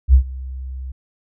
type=tone with ADSR envelope; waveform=sine; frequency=65 Hz; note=C2; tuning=11 cents flat; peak=-4 dBFS; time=0.08-0.92 s; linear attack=58 ms; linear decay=91 ms; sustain=-22 dB; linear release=8 ms; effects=none